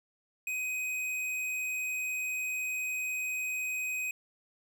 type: tone with hard clipping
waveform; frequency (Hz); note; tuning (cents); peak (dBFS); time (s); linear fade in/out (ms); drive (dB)
triangle; 2511; D#7; +15; -33; 0.47-4.11; 2; 17
effects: none